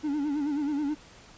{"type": "tone with vibrato", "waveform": "triangle", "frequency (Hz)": 291.5, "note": "D4", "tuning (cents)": -13, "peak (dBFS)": -24, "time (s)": [0.03, 0.95], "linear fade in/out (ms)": 20, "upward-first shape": "sine", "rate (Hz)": 9.3, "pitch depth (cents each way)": 89, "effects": ["pink hiss -52 dBFS RMS until 1.37 s", "resampled to 16000 Hz"]}